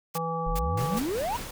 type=noise bursts; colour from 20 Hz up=white; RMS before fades=-36 dBFS; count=3; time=0.14-1.006 s; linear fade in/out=10 ms; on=42 ms; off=370 ms
type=harmonic tone; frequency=164.81 Hz; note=E3; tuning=in tune; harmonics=1 / 3 / 5 / 7; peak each=-33 / -33 / -33 / -33 dBFS; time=0.15-0.99 s; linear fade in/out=5 ms
type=exponential sweep; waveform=triangle; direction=up; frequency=32.7 to 1022 Hz; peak=-25 dBFS; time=0.46-1.37 s; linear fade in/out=10 ms
type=noise with tremolo; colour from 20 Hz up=pink; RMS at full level=-36 dBFS; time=0.77-1.51 s; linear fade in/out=5 ms; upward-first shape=sine; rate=5.3 Hz; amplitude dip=30%
effects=none